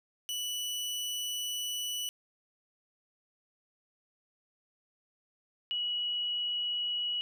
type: tone pair in turn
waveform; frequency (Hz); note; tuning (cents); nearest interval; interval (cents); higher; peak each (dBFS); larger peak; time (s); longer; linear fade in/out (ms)
sawtooth / sine; 2960 / 2923; F#7 / F#7; 0 / -22; unison; 22; first; -30 / -30; neither; 0.29-2.09 / 5.71-7.21; first; 0
effects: none